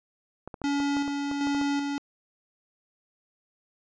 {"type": "clicks", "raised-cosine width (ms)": 1, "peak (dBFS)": -24, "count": 10, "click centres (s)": [0.476, 0.542, 0.617, 0.802, 0.968, 1.079, 1.314, 1.471, 1.548, 1.614]}
{"type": "tone with tremolo", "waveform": "square", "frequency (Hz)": 283.7, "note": "C#4", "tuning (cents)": 40, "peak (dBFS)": -25, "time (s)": [0.64, 1.98], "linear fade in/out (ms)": 0, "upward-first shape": "square", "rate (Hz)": 1.3, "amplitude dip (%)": 35}
{"effects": ["resampled to 16000 Hz"]}